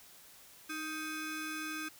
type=ring-modulated tone; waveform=25% pulse; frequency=941 Hz; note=A#5; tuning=16 cents sharp; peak=-31 dBFS; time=0.69-1.89 s; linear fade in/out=10 ms; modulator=631 Hz; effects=white hiss -57 dBFS RMS until 1.99 s